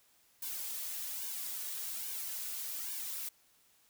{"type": "noise with flanger", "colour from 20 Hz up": "blue", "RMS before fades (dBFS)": -40, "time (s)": [0.42, 3.29], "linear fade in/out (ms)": 5, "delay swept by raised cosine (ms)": [1.5, 3.8], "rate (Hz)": 1.2, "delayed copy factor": -0.95, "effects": ["white hiss -68 dBFS RMS until 3.89 s"]}